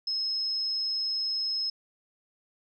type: tone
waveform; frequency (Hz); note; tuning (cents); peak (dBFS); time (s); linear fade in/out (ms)
sine; 5170; E8; -34; -27; 0.07-1.7; 5
effects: none